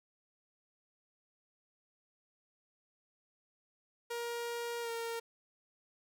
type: tone with pitch glide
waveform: sawtooth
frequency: 472 to 461.8 Hz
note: A#4 to A#4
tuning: +22 to -16 cents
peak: -33 dBFS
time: 4.1-5.2 s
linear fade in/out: 10 ms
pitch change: -38 cents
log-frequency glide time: 4.81-4.9 s
effects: none